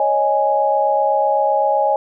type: chord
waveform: sine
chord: C# suspended second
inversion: none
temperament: equal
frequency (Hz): 554.4 / 622.3 / 830.6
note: C#5 / D#5 / G#5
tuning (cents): 0 / 0 / 0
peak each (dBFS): -19 / -19 / -16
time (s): 0-1.96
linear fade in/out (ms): 2
effects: none